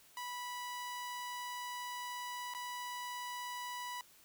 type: tone with dropouts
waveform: sawtooth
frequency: 983 Hz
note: B5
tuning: 8 cents flat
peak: -37 dBFS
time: 0.17-4.01 s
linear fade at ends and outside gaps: 1 ms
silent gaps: 2.538-2.548 s
effects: white hiss -63 dBFS RMS until 4.24 s